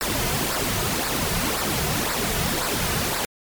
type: noise with flanger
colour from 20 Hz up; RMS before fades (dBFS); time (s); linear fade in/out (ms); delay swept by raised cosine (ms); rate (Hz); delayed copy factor
pink; -24; 0.01-3.25; 0; 0.31 to 3.71; 1.9; -0.6
effects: MP3 96 kbps